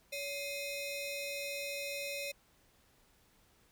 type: ring-modulated tone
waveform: sawtooth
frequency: 1542 Hz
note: G6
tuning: 29 cents flat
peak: -31 dBFS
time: 0.12-2.32 s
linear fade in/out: 10 ms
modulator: 977 Hz
effects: pink hiss -68 dBFS RMS until 3.71 s